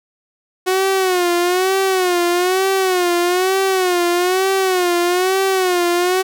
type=tone with vibrato; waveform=sawtooth; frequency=366.4 Hz; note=F#4; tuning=17 cents flat; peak=-10 dBFS; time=0.66-6.23 s; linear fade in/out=20 ms; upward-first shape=sine; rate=1.1 Hz; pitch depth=91 cents each way; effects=none